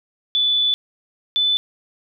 sine tone pair in turn, 3476 / 3502 Hz, A7 / A7, -22 / -9 cents, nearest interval unison, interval 13 cents, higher second, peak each -15 dBFS, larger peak neither, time 0.35-0.74 / 1.36-1.57 s, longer first, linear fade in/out 0 ms, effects none

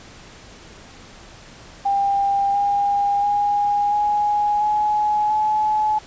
sine tone with pitch steps, 797 / 808.1 / 819.4 / 830.8 / 842.4 / 854.2 Hz, G5 / G#5 / G#5 / G#5 / G#5 / G#5, +28 / -48 / -24 / 0 / +24 / +48 cents, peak -16 dBFS, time 1.85-5.99 s, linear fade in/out 10 ms, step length 690 ms, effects pink hiss -43 dBFS RMS until 6.06 s + resampled to 16000 Hz

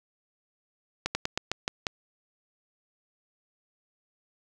slowing click train, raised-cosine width 0.2 ms, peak -10 dBFS, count 7, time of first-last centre 1.06-1.868 s, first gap 90 ms, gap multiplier 1.16, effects none

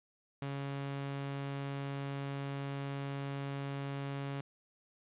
sawtooth tone, 139.2 Hz, C#3, 8 cents sharp, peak -33 dBFS, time 0.42-4.41 s, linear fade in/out 2 ms, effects resampled to 8000 Hz + 10-bit

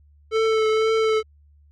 square tone with vibrato, 440.2 Hz, A4, 1 cent sharp, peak -18 dBFS, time 0.31-1.23 s, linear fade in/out 50 ms, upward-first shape triangle, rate 2 Hz, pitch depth 22 cents each way, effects added 73 Hz sine -51 dBFS peak until 1.71 s + low-pass 4000 Hz 12 dB/octave

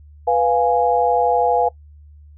sine chord, F diminished, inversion second, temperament equal, 493.9 / 698.5 / 830.6 Hz, Cb5 / F5 / Ab5, 0 / 0 / 0 cents, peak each -18 dBFS, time 0.27-1.69 s, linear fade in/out 10 ms, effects noise-tail reverb RT60 0.1 s tail -21 dB re dry + added 74 Hz sine -41 dBFS peak until 2.37 s

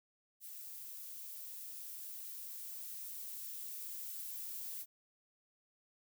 violet noise with level ramp, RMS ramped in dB -49 to -44 dBFS, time 0.4-4.86 s, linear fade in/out 50 ms, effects none

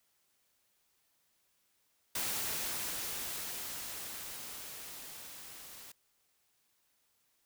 white noise with level ramp, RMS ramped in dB -35 to -51 dBFS, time 2.15-5.92 s, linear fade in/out 5 ms, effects white hiss -75 dBFS RMS until 7.45 s

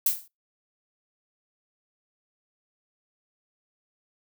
violet noise with exponential decay, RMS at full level -18 dBFS, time 0.06-0.28 s, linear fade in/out 5 ms, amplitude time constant 46 ms, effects noise-tail reverb RT60 0.2 s tail -23 dB re dry

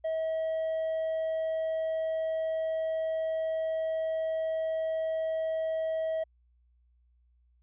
sine tone with hard clipping, 642 Hz, E5, 46 cents flat, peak -29 dBFS, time 0.04-6.24 s, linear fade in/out 10 ms, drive 2 dB, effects added 60 Hz sine -63 dBFS peak until 7.62 s + resampled to 8000 Hz

